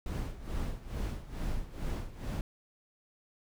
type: noise with tremolo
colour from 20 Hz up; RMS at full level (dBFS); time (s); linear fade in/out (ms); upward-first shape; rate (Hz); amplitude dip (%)
brown; -33; 0.06-2.41; 2; sine; 2.3; 80
effects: none